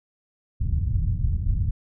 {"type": "low-pass noise", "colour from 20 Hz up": "white", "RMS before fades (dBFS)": -23, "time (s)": [0.6, 1.71], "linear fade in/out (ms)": 10, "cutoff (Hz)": 110, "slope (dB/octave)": 24, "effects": []}